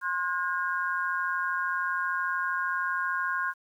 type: tone cluster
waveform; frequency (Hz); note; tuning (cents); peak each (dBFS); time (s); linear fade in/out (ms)
sine; 1062 / 1444 / 1617; C6 / F#6 / G#6; +25 / -43 / -47; -31; 0.01-3.54; 50
effects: 10-bit